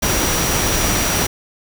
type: tone in noise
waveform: sine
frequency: 5800 Hz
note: F#8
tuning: 35 cents flat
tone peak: -24 dBFS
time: 0.02-1.27 s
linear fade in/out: 10 ms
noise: pink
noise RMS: -18 dBFS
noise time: 0.02-1.27 s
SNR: -9 dB
effects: none